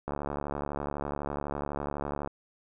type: click train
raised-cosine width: 1 ms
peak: -19 dBFS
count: 159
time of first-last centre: 0.08-2.274 s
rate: 72 Hz
effects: none